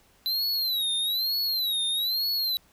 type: tone with vibrato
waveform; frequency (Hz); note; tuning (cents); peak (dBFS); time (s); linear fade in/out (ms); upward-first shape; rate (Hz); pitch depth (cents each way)
square; 3997; B7; +20; -25; 0.26-2.57; 0; sine; 1.1; 160
effects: pink hiss -61 dBFS RMS until 2.72 s